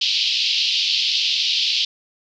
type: band-pass noise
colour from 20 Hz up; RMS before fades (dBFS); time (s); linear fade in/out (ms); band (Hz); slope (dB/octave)
pink; -20; 0.01-1.85; 5; 2800 to 5000; 48
effects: none